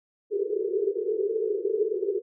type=band-pass noise; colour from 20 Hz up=white; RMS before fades=-27 dBFS; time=0.3-2.22 s; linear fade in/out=50 ms; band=380 to 440 Hz; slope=96 dB/octave; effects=none